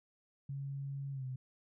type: tone with pitch glide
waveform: sine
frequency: 138.59 to 129.31 Hz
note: C#3 to C3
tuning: 0 to -20 cents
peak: -38 dBFS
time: 0.49-1.36 s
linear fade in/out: 5 ms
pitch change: -120 cents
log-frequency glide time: 1.12-1.25 s
effects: none